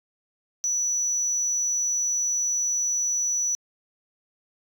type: tone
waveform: sine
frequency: 5920 Hz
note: F#8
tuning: in tune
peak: -20 dBFS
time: 0.64-3.55 s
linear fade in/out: 0 ms
effects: tanh soft clip ceiling -21 dBFS